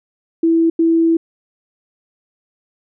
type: tone bursts at uneven times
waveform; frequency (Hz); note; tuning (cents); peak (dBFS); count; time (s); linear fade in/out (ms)
sine; 329.6; E4; 0; -10; 2; 0.43-0.7 / 0.79-1.17; 5
effects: none